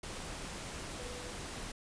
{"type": "tone in noise", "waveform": "sine", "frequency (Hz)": 493.9, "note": "B4", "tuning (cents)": 0, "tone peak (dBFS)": -47, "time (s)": [0.99, 1.32], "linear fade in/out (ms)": 5, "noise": "pink", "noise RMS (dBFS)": -43, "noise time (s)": [0.03, 1.72], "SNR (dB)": -7, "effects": ["resampled to 22050 Hz"]}